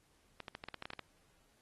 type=clicks; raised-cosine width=0.3 ms; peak=-27 dBFS; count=11; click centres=0.403 / 0.482 / 0.551 / 0.639 / 0.686 / 0.743 / 0.824 / 0.855 / 0.904 / 0.934 / 0.993 s; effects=pink hiss -72 dBFS RMS until 1.61 s + AAC 32 kbps